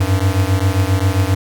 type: beating tone pair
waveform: square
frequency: 92.5 / 100 Hz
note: F#2 / G2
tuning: 0 / +35 cents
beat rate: 7.5 Hz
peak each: -16 / -17 dBFS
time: 0-1.35 s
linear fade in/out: 10 ms
effects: none